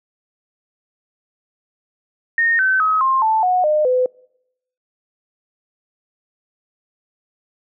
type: tone with pitch steps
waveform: sine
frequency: 1843 / 1532 / 1273.4 / 1058.5 / 879.9 / 731.4 / 608 / 505.4 Hz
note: A#6 / G6 / D#6 / C6 / A5 / F#5 / D#5 / B4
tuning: -20 / -40 / +40 / +20 / 0 / -20 / -40 / +40 cents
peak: -13 dBFS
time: 2.38-4.06 s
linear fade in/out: 2 ms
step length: 210 ms
effects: noise-tail reverb RT60 0.8 s tail -26 dB re dry